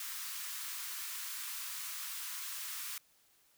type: high-pass noise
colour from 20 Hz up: white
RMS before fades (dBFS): -42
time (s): 0-2.98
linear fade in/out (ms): 2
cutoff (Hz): 1000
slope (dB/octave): 48
effects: white hiss -69 dBFS RMS until 3.57 s